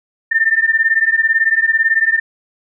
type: beating tone pair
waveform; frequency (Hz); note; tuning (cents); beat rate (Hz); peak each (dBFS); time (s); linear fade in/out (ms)
sine; 1790 / 1808; A6 / A6; +29 / +47; 18; -14; 0.31-2.2; 10
effects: none